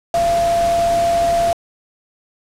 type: tone in noise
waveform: sine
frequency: 683 Hz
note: F5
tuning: 39 cents flat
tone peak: -13 dBFS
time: 0.14-1.53 s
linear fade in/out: 2 ms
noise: pink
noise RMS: -27 dBFS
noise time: 0.14-1.53 s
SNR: +11 dB
effects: low-pass 10000 Hz 12 dB/octave